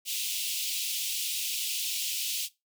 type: high-pass noise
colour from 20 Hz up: pink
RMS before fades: -32 dBFS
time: 0.05-2.49 s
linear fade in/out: 50 ms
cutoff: 2600 Hz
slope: 48 dB/octave
effects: noise-tail reverb RT60 0.2 s tail -18 dB re dry